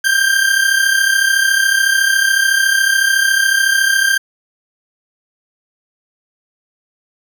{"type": "tone pair together", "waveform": "40% pulse", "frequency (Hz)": [1568, 1601.9], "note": ["G6", "G6"], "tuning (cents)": [0, 37], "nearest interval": "unison", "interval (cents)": 37, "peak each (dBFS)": -13, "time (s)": [0.04, 4.18], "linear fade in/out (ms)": 10, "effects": ["7-bit"]}